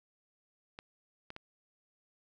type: clicks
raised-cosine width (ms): 0.3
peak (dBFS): -28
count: 3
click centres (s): 0.789 / 1.304 / 1.364
effects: none